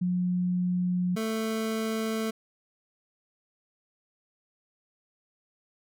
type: tone pair in turn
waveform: sine / 25% pulse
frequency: 179.7 / 221.4 Hz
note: F3 / A3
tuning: +50 / +11 cents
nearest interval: major third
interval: 361 cents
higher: second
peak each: -24 dBFS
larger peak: neither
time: 0.01-1.16 / 1.16-2.31 s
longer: neither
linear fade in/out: 10 ms
effects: none